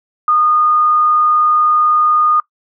sine tone, 1226 Hz, D#6, 26 cents flat, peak -9 dBFS, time 0.28-2.4 s, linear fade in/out 2 ms, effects noise-tail reverb RT60 0.1 s tail -20 dB re dry

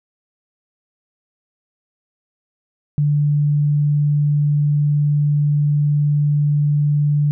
sine tone, 146.83 Hz, D3, in tune, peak -13 dBFS, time 2.98-7.31 s, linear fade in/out 0 ms, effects none

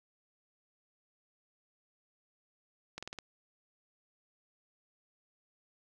slowing click train, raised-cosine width 0.2 ms, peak -24 dBFS, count 5, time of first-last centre 2.98-3.187 s, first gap 46 ms, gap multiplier 1.08, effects none

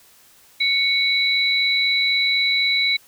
sine tone pair together, 2226 / 3942 Hz, C#7 / B7, +7 / -4 cents, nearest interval minor seventh, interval 989 cents, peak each -19 dBFS, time 0.6-2.97 s, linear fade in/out 10 ms, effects white hiss -52 dBFS RMS until 3.07 s

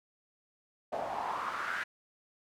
pink noise with band-pass filter sweep, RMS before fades -36 dBFS, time 0.92-1.84 s, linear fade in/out 10 ms, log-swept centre 640 to 1700 Hz, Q 4.5, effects none

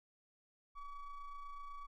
triangle ring-modulated tone, 563 Hz, C#5, 27 cents sharp, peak -40 dBFS, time 0.75-1.87 s, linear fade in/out 20 ms, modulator 577 Hz, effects none

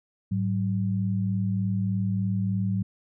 sine tone pair together, 106.1 / 189.39 Hz, G#2 / F#3, +38 / +41 cents, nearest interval minor seventh, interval 1003 cents, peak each -26 dBFS, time 0.31-2.83 s, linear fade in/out 10 ms, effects none

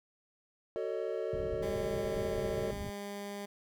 triangle chord, D# half-diminished seventh, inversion first, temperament just, 373.4 / 448 / 560 / 622.3 Hz, F#4 / A4 / C#5 / D#5, +16 / +31 / +18 / 0 cents, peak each -37 / -35 / -38 / -38 dBFS, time 0.76-2.71 s, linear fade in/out 0 ms
white low-pass noise, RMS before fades -42 dBFS, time 1.33-2.9 s, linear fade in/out 2 ms, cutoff 150 Hz, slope 12 dB/octave
15% pulse tone, 202.3 Hz, G#3, 45 cents flat, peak -33 dBFS, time 1.62-3.46 s, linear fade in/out 10 ms
effects none

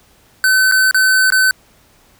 square tone with dropouts, 1523 Hz, F#6, 50 cents sharp, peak -10 dBFS, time 0.44-1.51 s, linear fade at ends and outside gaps 1 ms, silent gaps 0.714-0.721 / 0.911-0.945 / 1.303-1.322 s, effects pink hiss -51 dBFS RMS until 2.19 s

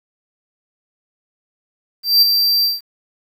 square tone with ADSR envelope, 4699 Hz, D8, in tune, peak -7 dBFS, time 2.03-2.81 s, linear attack 190 ms, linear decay 15 ms, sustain -6 dB, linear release 170 ms, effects 8-bit

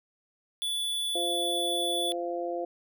square tone, 3452 Hz, A7, 34 cents flat, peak -29 dBFS, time 0.62-2.12 s, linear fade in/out 0 ms
harmonic tone, 172.9 Hz, F3, 17 cents flat, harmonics 2 / 3 / 4, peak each -34 / -34 / -34 dBFS, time 1.15-2.65 s, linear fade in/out 5 ms
effects none

